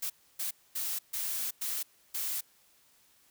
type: noise bursts at uneven times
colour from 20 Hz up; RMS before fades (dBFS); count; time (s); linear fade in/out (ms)
blue; -34; 6; 0.02-0.1 / 0.39-0.51 / 0.75-0.99 / 1.13-1.51 / 1.61-1.83 / 2.14-2.41; 10
effects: white hiss -65 dBFS RMS until 3.3 s